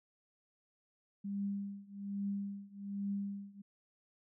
sine tone with tremolo, 200 Hz, G3, 35 cents sharp, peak -33 dBFS, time 1.24-3.62 s, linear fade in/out 10 ms, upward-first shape triangle, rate 1.2 Hz, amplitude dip 95%, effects none

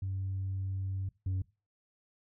sine tone pair in turn, 95.8 / 93.99 Hz, G2 / F#2, -39 / +28 cents, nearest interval unison, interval 33 cents, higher first, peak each -31 / -27 dBFS, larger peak second, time 0.02-1.09 / 1.26-1.42 s, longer first, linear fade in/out 5 ms, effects noise-tail reverb RT60 0.3 s tail -22 dB re dry + tanh soft clip ceiling -29 dBFS

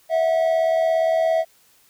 triangle tone pair together, 651.5 / 729 Hz, E5 / F#5, -20 / -26 cents, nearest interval major second, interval 194 cents, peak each -15 / -23 dBFS, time 0.09-1.45 s, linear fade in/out 50 ms, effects white hiss -57 dBFS RMS until 1.89 s

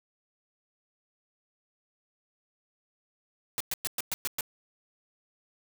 white noise bursts, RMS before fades -31 dBFS, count 7, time 3.58-4.408 s, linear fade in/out 0 ms, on 24 ms, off 110 ms, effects none

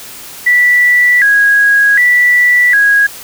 sine tone with vibrato, 1800 Hz, A6, 39 cents sharp, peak -5 dBFS, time 0.46-3.07 s, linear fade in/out 10 ms, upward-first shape square, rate 0.66 Hz, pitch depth 150 cents each way, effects white hiss -30 dBFS RMS until 3.23 s

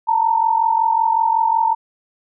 sine tone pair together, 893 / 938.4 Hz, A5 / A#5, +25 / +11 cents, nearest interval minor second, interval 86 cents, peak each -15 / -18 dBFS, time 0.07-1.75 s, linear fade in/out 20 ms, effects none

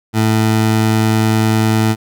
20% pulse tone, 110 Hz, A2, in tune, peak -6 dBFS, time 0.13-1.96 s, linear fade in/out 50 ms, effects none

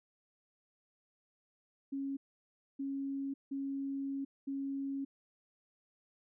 sine tone bursts at uneven times, 274.7 Hz, C#4, 16 cents flat, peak -35 dBFS, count 4, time 1.92-2.17 / 2.79-3.34 / 3.51-4.25 / 4.47-5.05 s, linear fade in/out 10 ms, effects none

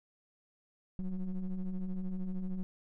triangle ring-modulated tone, 90.2 Hz, F#2, 44 cents flat, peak -28 dBFS, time 0.99-2.63 s, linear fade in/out 0 ms, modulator 96.7 Hz, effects none

